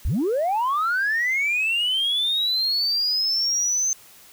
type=linear sweep; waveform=sine; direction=up; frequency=36.71 to 6272 Hz; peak=-18 dBFS; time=0.05-3.93 s; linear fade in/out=0 ms; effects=tanh soft clip ceiling -17 dBFS + white hiss -49 dBFS RMS until 4.32 s